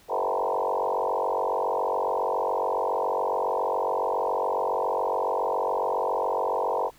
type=tone with frequency modulation; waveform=sine; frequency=710 Hz; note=F5; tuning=28 cents sharp; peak=-23 dBFS; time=0.08-6.91 s; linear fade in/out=50 ms; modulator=47.2 Hz; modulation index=6; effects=pink hiss -56 dBFS RMS until 6.98 s